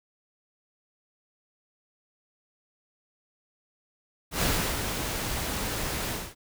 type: noise with ADSR envelope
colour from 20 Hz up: pink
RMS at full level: -25 dBFS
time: 4.31-6.35 s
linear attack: 110 ms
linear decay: 360 ms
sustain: -6 dB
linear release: 240 ms
effects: none